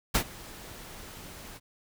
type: noise with ADSR envelope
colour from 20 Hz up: pink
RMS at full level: -23 dBFS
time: 0.14-1.6 s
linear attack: 12 ms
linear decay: 80 ms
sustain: -22 dB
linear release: 42 ms
effects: none